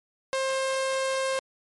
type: tone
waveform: sawtooth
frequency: 531 Hz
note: C5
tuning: 25 cents sharp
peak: -21 dBFS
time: 0.33-1.39 s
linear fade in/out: 0 ms
effects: MP3 48 kbps